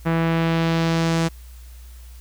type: tone with low-pass filter sweep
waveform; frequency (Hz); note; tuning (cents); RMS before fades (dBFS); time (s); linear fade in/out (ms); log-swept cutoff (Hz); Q
sawtooth; 164.81; E3; 0; -20; 0.05-1.29; 20; 1900 to 7800; 1.1
effects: added 60 Hz sine -38 dBFS peak until 2.2 s + white hiss -52 dBFS RMS until 2.2 s